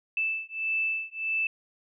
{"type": "beating tone pair", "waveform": "sine", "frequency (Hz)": [2637, 2638.6], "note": ["E7", "E7"], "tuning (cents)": [0, 1], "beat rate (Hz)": 1.6, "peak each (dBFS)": -30, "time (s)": [0.17, 1.47], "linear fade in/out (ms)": 2, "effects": []}